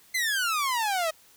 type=exponential sweep; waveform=sawtooth; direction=down; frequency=2093 to 622.3 Hz; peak=-21 dBFS; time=0.14-1.11 s; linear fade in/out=10 ms; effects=white hiss -57 dBFS RMS until 1.36 s